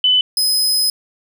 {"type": "tone pair in turn", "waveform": ["sine", "sawtooth"], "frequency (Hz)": [3007, 5057], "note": ["F#7", "D#8"], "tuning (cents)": [27, 27], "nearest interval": "major sixth", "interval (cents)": 900, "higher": "second", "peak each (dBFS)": [-10, -11], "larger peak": "first", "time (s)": [[0.04, 0.21], [0.37, 0.9]], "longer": "second", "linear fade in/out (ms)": 2, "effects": []}